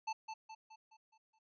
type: tone with echo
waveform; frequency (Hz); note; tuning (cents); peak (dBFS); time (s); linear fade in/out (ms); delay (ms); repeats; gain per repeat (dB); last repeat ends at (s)
square; 880; A5; 0; -37; 0.07-0.13; 10; 210; 6; -6; 1.39
effects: resampled to 16000 Hz